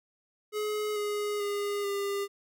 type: tone with pitch steps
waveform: square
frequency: 422.9 / 415.4 / 408 / 400.8 Hz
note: G#4 / G#4 / G#4 / G4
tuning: +31 / 0 / -31 / +38 cents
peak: -30 dBFS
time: 0.52-2.28 s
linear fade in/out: 50 ms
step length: 440 ms
effects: none